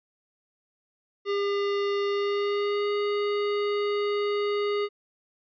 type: tone with pitch glide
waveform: square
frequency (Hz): 402.9 to 411.1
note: G4 to G#4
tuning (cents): +48 to -18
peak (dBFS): -25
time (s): 1.25-4.89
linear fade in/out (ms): 50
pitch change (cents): +34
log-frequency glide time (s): 2.06-2.91
effects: resampled to 11025 Hz